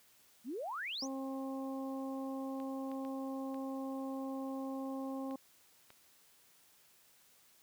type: exponential sweep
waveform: sine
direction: up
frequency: 212.7 to 7040 Hz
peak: -38 dBFS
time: 0.44-1.08 s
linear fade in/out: 50 ms
type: harmonic tone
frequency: 267.8 Hz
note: C4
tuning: 40 cents sharp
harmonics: 1 / 2 / 3 / 4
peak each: -39 / -45 / -49 / -51 dBFS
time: 1.02-5.36 s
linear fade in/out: 5 ms
type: clicks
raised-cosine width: 0.3 ms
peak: -39 dBFS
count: 6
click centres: 2.601 / 2.916 / 3.05 / 3.544 / 5.31 / 5.904 s
effects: white hiss -66 dBFS RMS until 7.62 s + high-pass 60 Hz 12 dB/octave